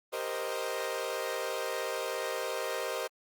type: chord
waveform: sawtooth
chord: C minor seventh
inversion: second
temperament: equal with one note detuned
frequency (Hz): 390.9 / 466.2 / 523.3 / 622.3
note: G4 / Bb4 / C5 / Eb5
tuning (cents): -5 / 0 / 0 / 0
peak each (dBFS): -37 / -34 / -33 / -34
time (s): 0.12-3.08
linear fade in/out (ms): 20
effects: Opus 24 kbps